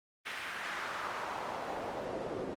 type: noise with band-pass filter sweep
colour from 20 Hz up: pink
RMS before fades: -39 dBFS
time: 0.25-2.55 s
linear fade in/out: 20 ms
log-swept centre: 2100 to 390 Hz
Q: 1.7
effects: Opus 32 kbps